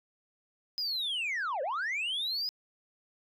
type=linear two-way sweep; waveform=sine; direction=down then up; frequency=5070 to 493.9 to 5070 Hz; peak=-28 dBFS; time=0.78-2.49 s; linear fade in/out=0 ms; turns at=1.62 s; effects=tanh soft clip ceiling -29 dBFS